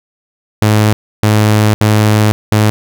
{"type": "tone bursts at uneven times", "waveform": "sawtooth", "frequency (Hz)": 106.7, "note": "G#2", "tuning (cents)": 47, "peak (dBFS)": -3, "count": 4, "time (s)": [[0.62, 0.93], [1.23, 1.74], [1.81, 2.32], [2.52, 2.7]], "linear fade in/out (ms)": 0, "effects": []}